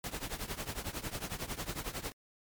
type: noise with tremolo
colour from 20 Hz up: pink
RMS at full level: -36 dBFS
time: 0.04-2.12 s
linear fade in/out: 0 ms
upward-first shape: triangle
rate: 11 Hz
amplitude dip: 90%
effects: MP3 96 kbps